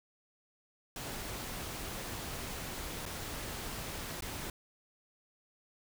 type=noise with dropouts; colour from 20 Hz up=pink; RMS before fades=-41 dBFS; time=0.96-4.5 s; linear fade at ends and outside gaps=2 ms; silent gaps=3.055-3.061 / 4.208-4.222 s; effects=none